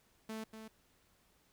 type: tone with echo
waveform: sawtooth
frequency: 220 Hz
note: A3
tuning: in tune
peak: -37 dBFS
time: 0.29-0.44 s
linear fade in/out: 5 ms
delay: 240 ms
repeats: 1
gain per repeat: -7 dB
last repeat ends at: 0.68 s
effects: pink hiss -71 dBFS RMS until 1.52 s